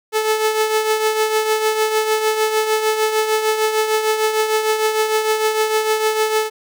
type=tone with tremolo; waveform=sawtooth; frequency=434.7 Hz; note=A4; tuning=21 cents flat; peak=-9 dBFS; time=0.12-6.5 s; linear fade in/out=50 ms; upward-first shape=triangle; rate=6.6 Hz; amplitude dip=60%; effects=none